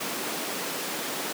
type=high-pass noise; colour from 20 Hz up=pink; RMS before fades=-32 dBFS; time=0-1.33 s; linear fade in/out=10 ms; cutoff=210 Hz; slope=24 dB/octave; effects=none